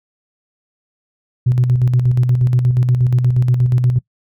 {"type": "tone with tremolo", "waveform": "sine", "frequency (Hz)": 124.4, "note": "B2", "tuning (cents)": 13, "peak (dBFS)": -8, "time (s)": [1.46, 3.99], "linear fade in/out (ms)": 10, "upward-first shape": "square", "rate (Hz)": 8.4, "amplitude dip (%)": 50, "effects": ["noise-tail reverb RT60 0.1 s tail -22 dB re dry", "tanh soft clip ceiling -5 dBFS"]}